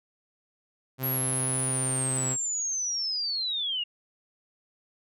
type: tone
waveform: sawtooth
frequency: 130.81 Hz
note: C3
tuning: in tune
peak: -26 dBFS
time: 0.98-2.37 s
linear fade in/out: 50 ms
type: linear sweep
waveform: sine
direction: down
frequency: 11700 to 2794 Hz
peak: -27 dBFS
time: 1.03-3.84 s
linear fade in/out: 10 ms
effects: none